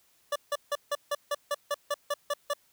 25% pulse tone bursts, 579 Hz, D5, 25 cents flat, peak -23 dBFS, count 12, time 0.32-2.536 s, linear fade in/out 5 ms, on 38 ms, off 160 ms, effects white hiss -66 dBFS RMS until 2.72 s

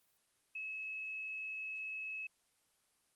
sine tone, 2583 Hz, E7, 36 cents flat, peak -40 dBFS, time 0.55-2.27 s, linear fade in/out 5 ms, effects white hiss -75 dBFS RMS until 3.15 s + Opus 24 kbps

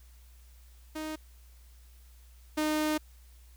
sawtooth tone pair in turn, 311.1 / 306.8 Hz, D#4 / D#4, 0 / -24 cents, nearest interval unison, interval 24 cents, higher first, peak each -31 / -23 dBFS, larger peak second, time 0.95-1.16 / 2.57-2.98 s, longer second, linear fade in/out 10 ms, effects added 60 Hz sine -52 dBFS peak until 3.56 s + white hiss -64 dBFS RMS until 3.56 s

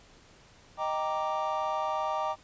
triangle chord, Eb major seventh, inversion none, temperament equal, 622.3 / 784 / 932.3 / 1174.7 Hz, Eb5 / G5 / Bb5 / D6, 0 / 0 / 0 / 0 cents, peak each -32 dBFS, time 0.77-2.36 s, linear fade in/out 50 ms, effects pink hiss -57 dBFS RMS until 2.43 s + resampled to 16000 Hz

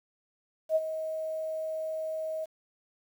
sine tone with ADSR envelope, 634 Hz, D#5, 32 cents sharp, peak -20 dBFS, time 0.69-2.46 s, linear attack 67 ms, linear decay 36 ms, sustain -11 dB, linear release 24 ms, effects 9-bit

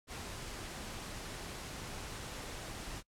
pink noise, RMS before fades -44 dBFS, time 0.07-3.03 s, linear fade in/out 50 ms, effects noise-tail reverb RT60 0.1 s tail -24 dB re dry + low-pass 10000 Hz 12 dB/octave

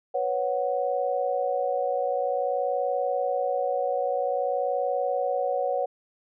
sine chord, B suspended second, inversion none, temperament equal, 493.9 / 554.4 / 740 Hz, B4 / C#5 / F#5, 0 / 0 / 0 cents, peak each -29 / -27 / -28 dBFS, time 0.14-5.86 s, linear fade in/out 10 ms, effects none

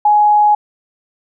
sine tone, 837 Hz, G#5, 13 cents sharp, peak -7 dBFS, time 0.05-0.55 s, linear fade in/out 5 ms, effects none

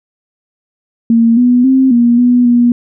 sine tone with pitch steps, 230.1 / 246.1 / 263.6 / 237.8 / 245.3 / 240.5 Hz, A#3 / B3 / C4 / A#3 / B3 / B3, -22 / -6 / +13 / +35 / -12 / -46 cents, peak -5 dBFS, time 1.1-2.72 s, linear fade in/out 2 ms, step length 270 ms, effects none

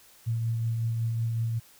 sine tone with tremolo, 114.6 Hz, A#2, 29 cents flat, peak -24 dBFS, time 0.26-1.6 s, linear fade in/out 20 ms, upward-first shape triangle, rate 5.4 Hz, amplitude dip 30%, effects white hiss -56 dBFS RMS until 1.79 s

